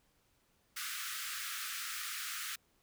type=high-pass noise; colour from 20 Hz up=pink; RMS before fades=-41 dBFS; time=0.76-2.56 s; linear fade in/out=10 ms; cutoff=1200 Hz; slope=96 dB/octave; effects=pink hiss -73 dBFS RMS until 2.82 s